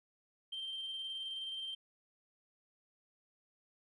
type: tone with tremolo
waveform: sine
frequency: 3143 Hz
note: G7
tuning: 4 cents sharp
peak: -37 dBFS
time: 0.52-1.75 s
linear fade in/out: 10 ms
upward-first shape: square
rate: 19 Hz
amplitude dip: 25%
effects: tanh soft clip ceiling -36 dBFS